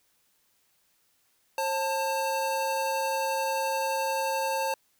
square tone pair together, 536 / 889.5 Hz, C5 / A5, +42 / +19 cents, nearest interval major sixth, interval 877 cents, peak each -31 / -29 dBFS, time 1.58-4.74 s, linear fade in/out 2 ms, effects white hiss -69 dBFS RMS until 4.99 s

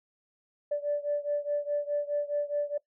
sine beating tone pair, 582 / 586.8 Hz, D5 / D5, -16 / -2 cents, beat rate 4.8 Hz, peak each -29 / -31 dBFS, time 0.71-2.78 s, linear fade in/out 10 ms, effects noise-tail reverb RT60 0.1 s tail -20 dB re dry + tanh soft clip ceiling -20 dBFS

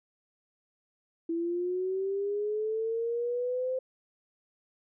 sine linear sweep, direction up, 329.6 to 520 Hz, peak -28 dBFS, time 1.29-3.79 s, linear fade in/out 5 ms, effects none

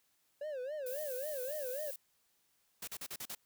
triangle tone with vibrato, 554.4 Hz, C#5, in tune, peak -36 dBFS, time 0.41-1.91 s, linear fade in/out 5 ms, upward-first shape sine, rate 3.7 Hz, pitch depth 190 cents each way
violet noise, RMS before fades -45 dBFS, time 0.86-1.96 s, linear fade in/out 5 ms
white noise bursts, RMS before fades -43 dBFS, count 6, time 2.82-3.35 s, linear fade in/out 5 ms, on 55 ms, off 40 ms
effects white hiss -75 dBFS RMS until 3.45 s

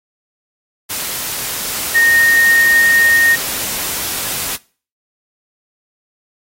sine tone in noise, 1850 Hz, A#6, 14 cents flat, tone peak -8 dBFS, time 1.94-3.36 s, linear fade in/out 20 ms, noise white, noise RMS -21 dBFS, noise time 0.89-4.57 s, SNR +10 dB, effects noise-tail reverb RT60 0.4 s tail -22 dB re dry + AAC 48 kbps

